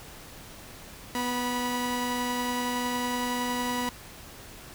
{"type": "tone pair together", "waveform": "sawtooth", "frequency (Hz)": [246.9, 976.8], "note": ["B3", "B5"], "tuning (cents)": [0, -19], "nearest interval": "2 octaves", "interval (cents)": 2381, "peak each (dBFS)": [-26, -27], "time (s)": [1.15, 3.89], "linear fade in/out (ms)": 0, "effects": ["pink hiss -46 dBFS RMS until 4.74 s"]}